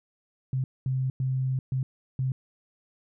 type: tone bursts at uneven times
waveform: sine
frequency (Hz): 130.81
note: C3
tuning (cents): 0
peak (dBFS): -24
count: 5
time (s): 0.53-0.64 / 0.86-1.1 / 1.2-1.59 / 1.72-1.83 / 2.19-2.32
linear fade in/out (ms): 2
effects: none